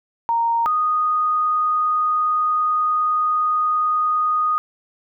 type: tone pair in turn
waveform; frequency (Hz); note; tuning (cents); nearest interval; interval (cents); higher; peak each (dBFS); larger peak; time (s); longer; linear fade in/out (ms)
sine; 928 / 1238.7; A#5 / D#6; -8 / -8; perfect fourth; 500; second; -16; neither; 0.29-0.66 / 0.66-4.58; second; 0
effects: none